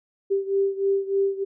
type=beating tone pair; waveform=sine; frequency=392 / 395.3 Hz; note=G4 / G4; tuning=0 / +15 cents; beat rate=3.3 Hz; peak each=-22 / -25 dBFS; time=0.3-1.45 s; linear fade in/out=20 ms; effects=none